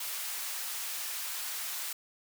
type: high-pass noise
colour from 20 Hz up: white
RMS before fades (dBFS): -37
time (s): 0-1.93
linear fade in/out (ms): 5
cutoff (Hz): 890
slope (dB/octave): 12
effects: none